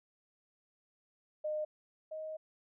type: tone pair in turn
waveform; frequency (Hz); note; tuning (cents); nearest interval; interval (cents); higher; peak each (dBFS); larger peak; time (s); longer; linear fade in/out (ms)
sine; 611 / 626.7; D#5 / D#5; -32 / +12; unison; 44; second; -33 / -39; first; 1.44-1.65 / 2.11-2.37; second; 10
effects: none